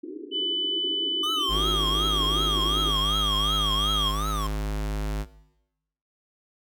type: band-pass noise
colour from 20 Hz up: white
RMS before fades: -36 dBFS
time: 0.03-2.91 s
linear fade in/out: 10 ms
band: 280 to 410 Hz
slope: 96 dB/octave
type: tone with pitch glide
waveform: sine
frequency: 3000 to 3253 Hz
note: F#7 to G#7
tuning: +23 to -37 cents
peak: -24 dBFS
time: 0.31-4.13 s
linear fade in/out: 50 ms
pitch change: +140 cents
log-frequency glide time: 1.36-1.62 s
type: tone with vibrato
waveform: square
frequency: 1174.7 Hz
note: D6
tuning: in tune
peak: -30 dBFS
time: 1.23-4.47 s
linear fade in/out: 5 ms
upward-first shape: triangle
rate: 2.7 Hz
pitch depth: 210 cents each way
type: tone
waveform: square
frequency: 51.91 Hz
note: G#1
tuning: in tune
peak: -26 dBFS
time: 1.48-5.26 s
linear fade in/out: 50 ms
effects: noise-tail reverb RT60 0.9 s tail -17 dB re dry